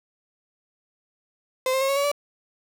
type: tone with pitch steps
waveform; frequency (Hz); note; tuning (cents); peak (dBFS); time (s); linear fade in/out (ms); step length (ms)
35% pulse; 517 / 528.5 / 540.2 / 552.2 / 564.4 / 577; C5 / C5 / C#5 / C#5 / C#5 / D5; -21 / +17 / -45 / -7 / +31 / -31; -19; 1.66-2.116; 2; 76
effects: none